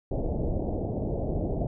pink low-pass noise, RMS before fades -29 dBFS, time 0.11-1.67 s, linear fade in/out 2 ms, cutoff 700 Hz, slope 48 dB/octave, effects none

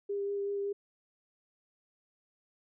sine tone with vibrato, 401.6 Hz, G4, 42 cents sharp, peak -31 dBFS, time 0.09-0.73 s, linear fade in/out 10 ms, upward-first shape sine, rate 5.3 Hz, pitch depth 11 cents each way, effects none

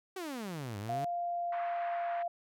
sawtooth exponential two-way sweep, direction down then up, 392 to 98 to 150 Hz, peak -34 dBFS, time 0.16-1.05 s, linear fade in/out 5 ms, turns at 0.78 s
sine tone with pitch glide, 698 to 690.8 Hz, F5 to F5, -1 to -19 cents, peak -32 dBFS, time 0.89-2.28 s, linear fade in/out 5 ms, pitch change -18 cents, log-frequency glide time 0.99-2.08 s
pink band-pass noise, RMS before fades -46 dBFS, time 1.52-2.23 s, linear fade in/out 5 ms, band 940 to 2000 Hz, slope 24 dB/octave
effects none

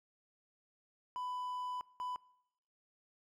triangle tone bursts at uneven times, 997 Hz, B5, 16 cents sharp, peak -36 dBFS, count 2, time 1.16-1.81 / 2-2.16 s, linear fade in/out 0 ms, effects noise-tail reverb RT60 0.8 s tail -23 dB re dry

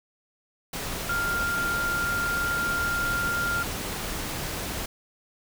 sine tone in noise, 1396.9 Hz, F6, in tune, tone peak -25 dBFS, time 1.09-3.63 s, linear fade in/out 5 ms, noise pink, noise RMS -32 dBFS, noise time 0.73-4.86 s, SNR +4 dB, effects none

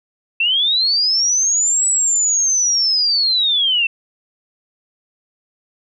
sine linear two-way sweep, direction up then down, 2648 to 7900 to 2648 Hz, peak -13 dBFS, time 0.4-3.87 s, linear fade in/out 5 ms, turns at 1.88 s, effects none

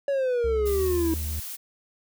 triangle exponential sweep, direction down, 567 to 320.3 Hz, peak -20 dBFS, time 0.08-1.14 s, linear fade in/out 2 ms
triangle tone with pitch glide, 67.7 to 76.43 Hz, C#2 to D#2, -40 to -30 cents, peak -26 dBFS, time 0.44-1.4 s, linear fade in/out 5 ms, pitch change +210 cents, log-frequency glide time 0.71-0.82 s
blue noise, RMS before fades -36 dBFS, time 0.65-1.57 s, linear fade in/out 20 ms
effects none

